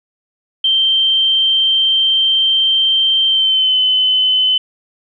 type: tone with pitch glide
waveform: sine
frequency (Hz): 3136 to 3036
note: G7 to F#7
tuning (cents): 0 to +44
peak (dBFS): -10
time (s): 0.64-4.58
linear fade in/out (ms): 5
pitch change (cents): -56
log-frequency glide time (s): 3.28-3.77
effects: none